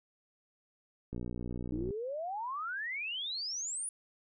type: click train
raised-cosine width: 3 ms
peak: -27 dBFS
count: 48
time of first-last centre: 1.13-1.907 s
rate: 60.5 Hz
type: exponential sweep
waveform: sine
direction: up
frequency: 292 to 9956 Hz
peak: -35 dBFS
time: 1.72-3.89 s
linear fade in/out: 2 ms
effects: none